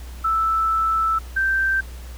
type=tone pair in turn; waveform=sine; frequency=1318.5 / 1564.5 Hz; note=E6 / G6; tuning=0 / -4 cents; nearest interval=minor third; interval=296 cents; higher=second; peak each=-17 dBFS; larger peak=neither; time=0.24-1.19 / 1.36-1.81 s; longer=first; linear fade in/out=10 ms; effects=added 61 Hz sine -33 dBFS peak until 2.17 s + pink hiss -45 dBFS RMS until 2.17 s